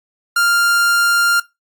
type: tone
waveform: 45% pulse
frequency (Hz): 1396.9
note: F6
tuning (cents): 0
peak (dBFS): -12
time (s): 0.36-1.4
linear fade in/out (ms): 5
effects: noise-tail reverb RT60 0.2 s tail -19 dB re dry + AAC 64 kbps